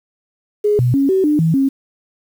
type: tone with pitch steps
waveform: sine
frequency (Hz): 416.5 / 123.5 / 275.7 / 381 / 299.3 / 162.1 / 271.1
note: G#4 / B2 / C#4 / G4 / D4 / E3 / C#4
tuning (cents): +5 / 0 / -9 / -49 / +33 / -29 / -38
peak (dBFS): -11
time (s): 0.64-1.69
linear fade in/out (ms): 10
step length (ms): 150
effects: 7-bit